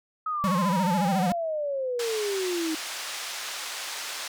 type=exponential sweep; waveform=sine; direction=down; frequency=1279 to 311.1 Hz; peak=-26 dBFS; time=0.26-2.75 s; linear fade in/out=5 ms
type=tone with vibrato; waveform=square; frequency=185 Hz; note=F#3; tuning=in tune; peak=-24 dBFS; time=0.44-1.32 s; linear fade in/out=0 ms; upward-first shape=sine; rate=14 Hz; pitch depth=160 cents each way
type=band-pass noise; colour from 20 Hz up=white; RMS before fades=-35 dBFS; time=1.99-4.28 s; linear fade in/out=5 ms; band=700 to 6000 Hz; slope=12 dB/octave
effects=none